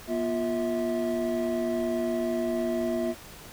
triangle tone cluster, 239.9 / 350 / 650 Hz, A#3 / F4 / E5, +50 / +4 / -24 cents, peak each -28 dBFS, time 0.07-3.15 s, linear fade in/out 50 ms, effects pink hiss -46 dBFS RMS until 3.52 s

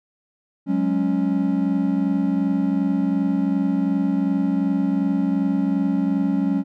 triangle chord, F# suspended second, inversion none, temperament equal, 185 / 207.7 / 277.2 Hz, F#3 / G#3 / C#4, 0 / 0 / 0 cents, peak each -21 / -22 / -19 dBFS, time 0.66-6.64 s, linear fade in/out 50 ms, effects none

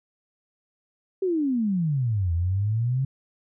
sine exponential two-way sweep, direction down then up, 392 to 82.41 to 137.1 Hz, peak -21 dBFS, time 1.22-3.05 s, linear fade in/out 5 ms, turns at 2.33 s, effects none

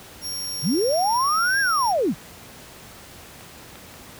sawtooth tone, 5570 Hz, F8, 5 cents flat, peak -25 dBFS, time 0.21-1.94 s, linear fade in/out 50 ms
sine linear two-way sweep, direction up then down, 110 to 1661.2 to 110 Hz, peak -18 dBFS, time 0.62-2.15 s, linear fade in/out 50 ms, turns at 1.6 s
clicks, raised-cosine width 0.3 ms, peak -26 dBFS, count 3, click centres 3.409 / 3.756 / 3.94 s
effects pink hiss -43 dBFS RMS until 4.19 s + high-pass 60 Hz 12 dB/octave

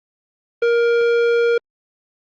sine tone with tanh clipping, 469.9 Hz, A#4, 14 cents sharp, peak -15 dBFS, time 0.62-1.58 s, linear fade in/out 5 ms, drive 13 dB, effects Opus 24 kbps

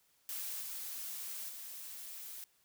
blue noise with level steps, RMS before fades -41 / -43 / -47 dBFS, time 0.29-2.44 s, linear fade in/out 0 ms, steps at 0.6 / 1.48 s, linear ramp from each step 20 ms, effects white hiss -72 dBFS RMS until 2.64 s

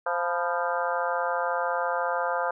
harmonic tone with a mistuned harmonic, 174.2 Hz, F3, 4 cents flat, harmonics 3 / 4 / 5 / 6 / 7 / 8 / 9, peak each -30 / -31 / -32 / -33 / -33 / -34 / -35 dBFS, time 0.06-2.51 s, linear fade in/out 5 ms, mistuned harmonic 6, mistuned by -89 cents, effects none

